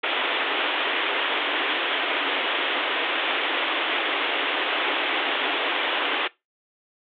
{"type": "band-pass noise", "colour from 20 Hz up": "white", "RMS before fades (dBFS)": -25, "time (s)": [0.03, 6.28], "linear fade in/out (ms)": 10, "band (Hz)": [270, 3500], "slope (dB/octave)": 96, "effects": ["noise-tail reverb RT60 0.2 s tail -20 dB re dry"]}